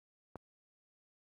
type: click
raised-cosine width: 1 ms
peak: -30 dBFS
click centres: 0.357 s
effects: high-pass 60 Hz 12 dB/octave + 11-bit